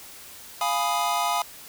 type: chord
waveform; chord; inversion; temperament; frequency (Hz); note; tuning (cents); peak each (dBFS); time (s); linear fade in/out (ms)
square; F half-diminished seventh; none; equal; 698.5 / 830.6 / 987.8 / 1244.5; F5 / Ab5 / Cb6 / Eb6; 0 / 0 / 0 / 0; -29; 0.61-1.42; 2
effects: white hiss -44 dBFS RMS until 1.68 s